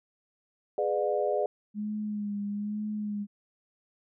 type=chord; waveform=sine; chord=G# diminished seventh; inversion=none; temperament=just; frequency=415.3 / 498.4 / 598 / 717.6 Hz; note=G#4 / B4 / D5 / F5; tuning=0 / +16 / +31 / +47 cents; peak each=-30 / -32 / -29 / -33 dBFS; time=0.78-1.46 s; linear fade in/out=2 ms
type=tone with vibrato; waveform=sine; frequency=207.7 Hz; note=G#3; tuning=in tune; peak=-30 dBFS; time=1.74-3.27 s; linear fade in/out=50 ms; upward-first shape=sine; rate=1.1 Hz; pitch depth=37 cents each way
effects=none